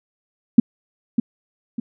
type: tone with echo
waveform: sine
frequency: 233.1 Hz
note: A#3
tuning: in tune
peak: -3 dBFS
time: 0.58-0.6 s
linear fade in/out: 5 ms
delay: 600 ms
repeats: 2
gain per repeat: -9 dB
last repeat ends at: 1.8 s
effects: none